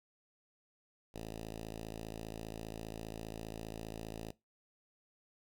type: tone with notch filter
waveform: 5% pulse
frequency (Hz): 55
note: A1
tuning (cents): 0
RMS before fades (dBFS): -45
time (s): 1.14-4.31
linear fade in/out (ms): 5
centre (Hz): 1500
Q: 1.4
effects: noise-tail reverb RT60 0.2 s tail -20 dB re dry